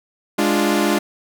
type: chord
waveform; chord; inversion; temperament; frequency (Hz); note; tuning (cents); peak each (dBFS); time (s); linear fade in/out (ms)
sawtooth; D diminished; second; equal; 207.7 / 293.7 / 349.2; Ab3 / D4 / F4; 0 / 0 / 0; -16; 0.38-0.99; 10
effects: none